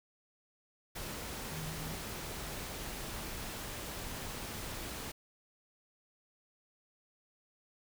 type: tone in noise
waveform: sine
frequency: 156.7 Hz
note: D#3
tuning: 13 cents sharp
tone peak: -42 dBFS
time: 1.51-1.94 s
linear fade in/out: 10 ms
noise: pink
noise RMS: -42 dBFS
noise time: 0.95-5.12 s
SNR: -3 dB
effects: none